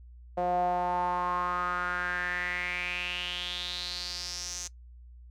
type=tone with band-pass filter sweep; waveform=sawtooth; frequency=178.1 Hz; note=F3; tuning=34 cents sharp; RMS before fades=-32 dBFS; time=0.37-4.68 s; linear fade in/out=10 ms; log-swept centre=630 to 6400 Hz; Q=5.9; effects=noise-tail reverb RT60 0.1 s tail -20 dB re dry + added 60 Hz sine -47 dBFS peak until 5.3 s